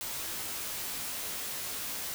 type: noise with comb filter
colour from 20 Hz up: white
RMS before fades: -37 dBFS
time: 0.01-2.14 s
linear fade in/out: 0 ms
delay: 17 ms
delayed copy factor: -0.6
effects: none